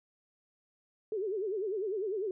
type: tone with vibrato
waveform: sine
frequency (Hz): 404.3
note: G#4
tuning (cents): -46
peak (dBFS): -31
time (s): 1.12-2.31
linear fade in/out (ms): 2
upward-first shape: sine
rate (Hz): 10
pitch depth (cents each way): 170
effects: none